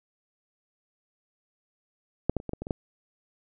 clicks, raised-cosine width 2 ms, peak -8 / -13 / -27 / -19 / -18 / -21 / -23 / -13 dBFS, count 8, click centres 2.296 / 2.367 / 2.401 / 2.493 / 2.534 / 2.62 / 2.669 / 2.708 s, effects none

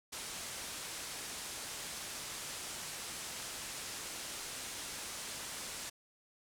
white low-pass noise, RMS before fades -44 dBFS, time 0.12-5.9 s, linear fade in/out 10 ms, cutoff 10000 Hz, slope 24 dB/octave, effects none

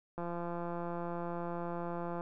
click train, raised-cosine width 1 ms, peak -26 dBFS, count 350, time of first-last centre 0.18-2.209 s, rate 172 Hz, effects none

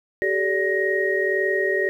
sine tone cluster, 384.5 / 426.3 / 580 / 1875 Hz, G4 / G#4 / D5 / A#6, -33 / +45 / -22 / +10 cents, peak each -23 / -27 / -27 / -23 dBFS, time 0.22-1.89 s, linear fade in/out 0 ms, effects 9-bit

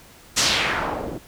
white noise with low-pass filter sweep, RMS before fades -23 dBFS, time 0.36-1.19 s, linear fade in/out 20 ms, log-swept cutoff 7100 to 310 Hz, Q 1.6, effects pink hiss -48 dBFS RMS until 1.27 s

